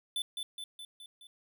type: tone with echo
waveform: square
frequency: 3509 Hz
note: A7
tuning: 5 cents flat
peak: -32 dBFS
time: 0.16-0.22 s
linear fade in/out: 2 ms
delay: 210 ms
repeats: 5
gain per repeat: -4 dB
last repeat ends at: 1.27 s
effects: none